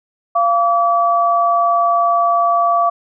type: tone pair together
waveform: sine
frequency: 690.7 / 1150 Hz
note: F5 / D6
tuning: -19 / -37 cents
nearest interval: major sixth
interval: 882 cents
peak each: -14 dBFS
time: 0.35-2.9 s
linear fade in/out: 10 ms
effects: none